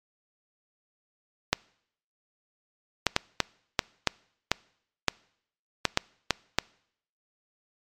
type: clicks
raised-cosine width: 0.2 ms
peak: -3 dBFS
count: 12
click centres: 1.53 / 3.067 / 3.164 / 3.403 / 3.792 / 4.073 / 4.516 / 5.083 / 5.853 / 5.974 / 6.307 / 6.586 s
effects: noise-tail reverb RT60 0.7 s tail -25 dB re dry + MP3 96 kbps